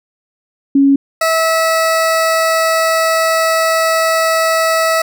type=tone pair in turn; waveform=sine / 20% pulse; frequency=276.7 / 649.4 Hz; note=C#4 / E5; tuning=-3 / -26 cents; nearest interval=octave + minor third; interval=1477 cents; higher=second; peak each=-6 dBFS; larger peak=neither; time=0.75-0.96 / 1.21-5.02 s; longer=second; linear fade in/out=5 ms; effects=none